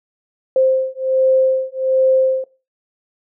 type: beating tone pair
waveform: sine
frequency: 523.3 / 524.6 Hz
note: C5 / C5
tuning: 0 / +4 cents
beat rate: 1.3 Hz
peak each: -16 / -16 dBFS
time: 0.56-2.44 s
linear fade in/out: 2 ms
effects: noise-tail reverb RT60 0.3 s tail -19 dB re dry